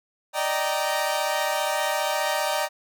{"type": "chord", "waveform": "sawtooth", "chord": "Eb major seventh", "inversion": "third", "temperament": "equal with one note detuned", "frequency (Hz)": [587.3, 622.3, 776.8, 932.3], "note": ["D5", "Eb5", "G5", "Bb5"], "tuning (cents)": [0, 0, -16, 0], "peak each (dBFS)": -25, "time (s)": [0.33, 2.69], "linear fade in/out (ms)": 50, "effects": []}